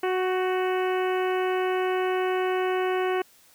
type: harmonic tone with a mistuned harmonic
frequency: 370 Hz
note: F#4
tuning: in tune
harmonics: 1 / 2 / 3 / 4 / 5 / 6 / 7 / 8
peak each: -24 / -30 / -34 / -36 / -38 / -40 / -41 / -42 dBFS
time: 0.03-3.22 s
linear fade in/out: 5 ms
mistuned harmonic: 4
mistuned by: +25 cents
effects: white hiss -57 dBFS RMS until 3.54 s